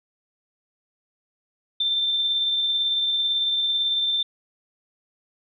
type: tone with tremolo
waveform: sine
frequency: 3566 Hz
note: A7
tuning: 22 cents sharp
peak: -19 dBFS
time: 1.8-4.23 s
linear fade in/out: 5 ms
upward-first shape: sine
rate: 18 Hz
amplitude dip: 25%
effects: none